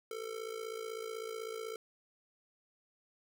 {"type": "tone with amplitude modulation", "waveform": "square", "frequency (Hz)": 446.2, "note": "A4", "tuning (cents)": 24, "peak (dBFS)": -37, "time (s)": [0.11, 1.76], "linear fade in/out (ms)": 2, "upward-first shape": "sine", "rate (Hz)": 56, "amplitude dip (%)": 75, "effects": []}